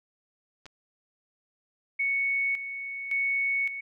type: clicks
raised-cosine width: 0.2 ms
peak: -29 dBFS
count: 2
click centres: 0.657 / 0.664 s
type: tone with tremolo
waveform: sine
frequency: 2218 Hz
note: C#7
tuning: in tune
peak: -24 dBFS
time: 1.99-3.81 s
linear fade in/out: 10 ms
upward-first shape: square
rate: 0.89 Hz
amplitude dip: 65%
effects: none